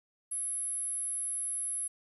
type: tone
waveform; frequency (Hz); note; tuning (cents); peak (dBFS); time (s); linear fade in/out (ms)
sine; 10910; F9; -42; -32; 0.31-1.88; 10
effects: 10-bit